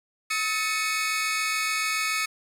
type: tone cluster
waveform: sawtooth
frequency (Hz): 1283 / 1767 / 2212 / 2519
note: E6 / A6 / C#7 / D#7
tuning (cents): -47 / +7 / -4 / +21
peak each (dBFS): -26 / -31 / -24 / -29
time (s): 0.3-2.26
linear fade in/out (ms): 10
effects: low-pass 12000 Hz 12 dB/octave + 8-bit